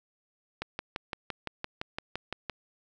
click train, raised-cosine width 0.3 ms, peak -17 dBFS, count 12, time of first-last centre 0.62-2.497 s, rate 5.86 Hz, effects none

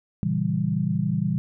sine chord, A# diminished seventh, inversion none, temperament equal, 116.54 / 138.59 / 164.81 / 196 Hz, A#2 / C#3 / E3 / G3, 0 / 0 / 0 / 0 cents, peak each -29 / -29 / -25 / -26 dBFS, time 0.23-1.38 s, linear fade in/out 0 ms, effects none

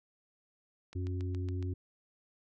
click train, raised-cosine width 0.2 ms, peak -33 dBFS, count 6, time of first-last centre 0.93-1.626 s, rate 7.18 Hz
harmonic tone, 91.2 Hz, F#2, 24 cents flat, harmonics 1 / 3 / 4, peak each -33 / -43 / -45 dBFS, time 0.95-1.74 s, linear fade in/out 10 ms
effects none

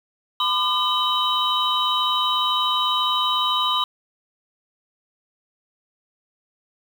sine tone cluster, 1011 / 1208 / 3042 / 3822 Hz, B5 / D6 / F#7 / A#7, +40 / +48 / +47 / +43 cents, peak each -24 dBFS, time 0.4-3.84 s, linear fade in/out 2 ms, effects 7-bit

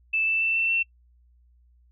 sine tone with pitch steps, 2637 / 2652 / 2668 / 2683 / 2699 Hz, E7 / E7 / E7 / E7 / E7, 0 / +10 / +20 / +30 / +40 cents, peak -21 dBFS, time 0.13-0.83 s, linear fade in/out 10 ms, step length 140 ms, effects noise-tail reverb RT60 0.1 s tail -24 dB re dry + added 60 Hz sine -56 dBFS peak until 1.91 s

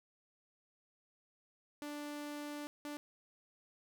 sawtooth tone bursts at uneven times, 293.7 Hz, D4, in tune, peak -38 dBFS, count 2, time 1.82-2.67 / 2.85-2.97 s, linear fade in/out 0 ms, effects none

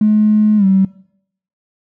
triangle tone with pitch glide, 212.8 to 191.79 Hz, G#3 to G3, +42 to -38 cents, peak -4 dBFS, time 0.01-0.85 s, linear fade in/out 5 ms, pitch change -180 cents, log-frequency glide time 0.57-0.65 s, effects noise-tail reverb RT60 0.7 s tail -25 dB re dry + tanh soft clip ceiling -6 dBFS

